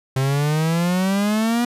45% pulse exponential sweep, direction up, 130.8 to 243.3 Hz, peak -17 dBFS, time 0.16-1.65 s, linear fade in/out 5 ms, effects resampled to 32000 Hz

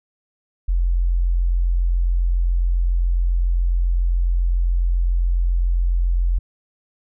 sine tone, 43.65 Hz, F1, in tune, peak -15 dBFS, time 0.68-6.39 s, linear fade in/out 10 ms, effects none

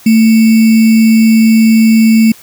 sine tone with sample-and-hold, 222.9 Hz, A3, 23 cents sharp, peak -3 dBFS, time 0.06-2.32 s, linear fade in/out 5 ms, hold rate 2450 Hz, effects white hiss -38 dBFS RMS until 2.42 s

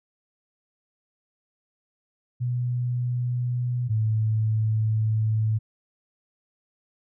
sine tone pair in turn, 122.9 / 109.49 Hz, B2 / A2, -8 / -8 cents, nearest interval major second, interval 200 cents, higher first, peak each -23 / -20 dBFS, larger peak second, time 2.4-3.89 / 3.89-5.59 s, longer second, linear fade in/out 20 ms, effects none

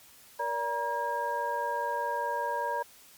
sine tone cluster, 472.1 / 577 / 949 / 1620 Hz, A#4 / D5 / A#5 / G#6, +22 / -31 / +31 / -43 cents, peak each -38 / -35 / -30 / -38 dBFS, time 0.39-2.83 s, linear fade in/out 10 ms, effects white hiss -55 dBFS RMS until 3.17 s + MP3 96 kbps

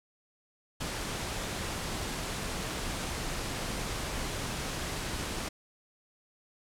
pink noise, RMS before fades -35 dBFS, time 0.8-5.49 s, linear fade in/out 10 ms, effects low-pass 10000 Hz 12 dB/octave

